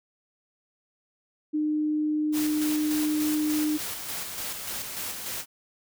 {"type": "tone", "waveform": "sine", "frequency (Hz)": 304, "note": "D#4", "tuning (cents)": -40, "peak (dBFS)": -23, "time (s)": [1.53, 3.78], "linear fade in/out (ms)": 20}
{"type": "noise with tremolo", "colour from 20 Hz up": "white", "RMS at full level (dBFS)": -33, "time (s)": [2.32, 5.46], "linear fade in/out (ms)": 50, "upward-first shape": "square", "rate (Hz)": 3.4, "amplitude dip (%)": 35}
{"effects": []}